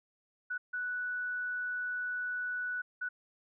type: tone bursts at uneven times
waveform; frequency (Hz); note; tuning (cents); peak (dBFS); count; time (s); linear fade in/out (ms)
sine; 1480; F#6; 0; -33; 3; 0.5-0.58 / 0.73-2.82 / 3.01-3.09; 10
effects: none